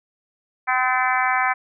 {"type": "harmonic tone with a mistuned harmonic", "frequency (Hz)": 255.7, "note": "C4", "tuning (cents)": -40, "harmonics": [3, 4, 5, 6, 7, 8, 9], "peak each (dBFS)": [-23, -24, -25, -26, -26, -27, -28], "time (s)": [0.67, 1.54], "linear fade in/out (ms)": 20, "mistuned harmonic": 7, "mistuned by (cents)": -27, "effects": []}